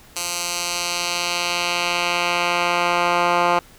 10% pulse tone with band-pass filter sweep, 174.7 Hz, F3, 1 cent sharp, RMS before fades -21 dBFS, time 0.16-3.59 s, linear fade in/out 2 ms, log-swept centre 7500 to 1200 Hz, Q 0.94, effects pink hiss -48 dBFS RMS until 3.78 s

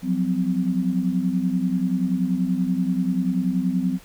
sine tone cluster, 176.8 / 187.2 / 256.3 Hz, F3 / F#3 / C4, +22 / +20 / -36 cents, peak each -25 / -23 / -24 dBFS, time 0.02-3.99 s, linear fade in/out 50 ms, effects pink hiss -49 dBFS RMS until 4.04 s

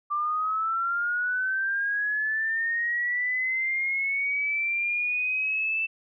sine linear sweep, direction up, 1174.7 to 2657 Hz, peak -24 dBFS, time 0.1-5.87 s, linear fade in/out 20 ms, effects none

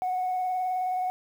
sine tone with vibrato, 737 Hz, F#5, 7 cents flat, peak -24 dBFS, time 0.02-1.1 s, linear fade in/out 0 ms, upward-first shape square, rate 19 Hz, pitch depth 16 cents each way, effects tanh soft clip ceiling -22 dBFS + 9-bit

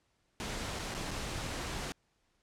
pink noise with dropouts, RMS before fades -38 dBFS, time 0.4-1.92 s, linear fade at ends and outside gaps 0 ms, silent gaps 0.79-0.793 / 0.941-0.948 / 1.108-1.113 s, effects pink hiss -75 dBFS RMS until 2.42 s + low-pass 8000 Hz 12 dB/octave

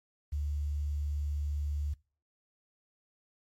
sine tone with quantisation, 73.1 Hz, D2, 7 cents flat, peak -30 dBFS, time 0.32-1.94 s, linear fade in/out 10 ms, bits 10, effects noise-tail reverb RT60 0.4 s tail -24 dB re dry + MP3 64 kbps

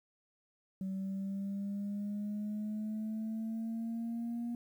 sine exponential sweep, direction up, 190 to 237.9 Hz, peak -33 dBFS, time 0.81-4.55 s, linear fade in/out 2 ms, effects tanh soft clip ceiling -33 dBFS + 11-bit

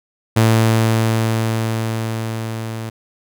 sawtooth tone with level ramp, 112.5 Hz, A2, 39 cents sharp, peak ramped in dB -6 to -21 dBFS, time 0.36-2.9 s, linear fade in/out 10 ms, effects none

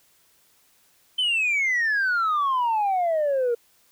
sine exponential sweep, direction down, 3100 to 463 Hz, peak -18 dBFS, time 1.18-3.55 s, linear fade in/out 10 ms, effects tanh soft clip ceiling -18 dBFS + white hiss -61 dBFS RMS until 3.91 s

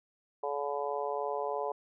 harmonic tone, 143.1 Hz, D3, 45 cents flat, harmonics 3 / 4 / 5 / 6 / 7, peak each -36 / -37 / -38 / -39 / -39 dBFS, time 0.43-1.72 s, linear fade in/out 5 ms, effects none

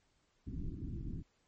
pink low-pass noise, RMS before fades -41 dBFS, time 0.46-1.23 s, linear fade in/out 20 ms, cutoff 320 Hz, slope 48 dB/octave, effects pink hiss -75 dBFS RMS until 1.47 s + MP3 32 kbps

